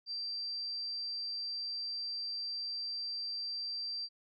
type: tone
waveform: sine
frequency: 4699 Hz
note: D8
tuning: in tune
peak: -36 dBFS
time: 0.06-4.09 s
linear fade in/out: 50 ms
effects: none